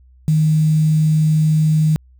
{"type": "tone with quantisation", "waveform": "sine", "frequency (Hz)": 155.56, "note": "D#3", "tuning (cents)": 0, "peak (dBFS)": -11, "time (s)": [0.28, 1.96], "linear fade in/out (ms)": 0, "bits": 6, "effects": ["added 63 Hz sine -45 dBFS peak until 2.19 s"]}